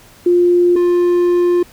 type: tone pair in turn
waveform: sine / triangle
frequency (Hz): 352 / 352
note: F4 / F4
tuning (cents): +14 / +14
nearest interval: unison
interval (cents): 0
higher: neither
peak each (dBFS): -8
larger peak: neither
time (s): 0.26-0.76 / 0.76-1.63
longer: second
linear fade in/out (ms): 5
effects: pink hiss -44 dBFS RMS until 1.72 s